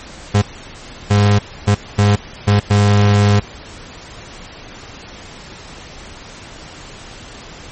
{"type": "tone bursts at uneven times", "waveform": "35% pulse", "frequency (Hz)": 102.3, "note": "G#2", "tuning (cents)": -26, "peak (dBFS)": -7, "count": 6, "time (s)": [[0.34, 0.42], [1.1, 1.39], [1.67, 1.75], [1.98, 2.16], [2.47, 2.6], [2.7, 3.4]], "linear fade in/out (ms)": 10, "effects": ["pink hiss -35 dBFS RMS until 7.71 s", "MP3 32 kbps"]}